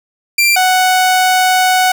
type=tone pair in turn; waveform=sawtooth; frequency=2364 / 741.4 Hz; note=D7 / F#5; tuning=+11 / +3 cents; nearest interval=octave + minor sixth; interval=2008 cents; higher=first; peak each=-5 dBFS; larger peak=neither; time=0.38-0.56 / 0.56-1.92 s; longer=second; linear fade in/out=5 ms; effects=none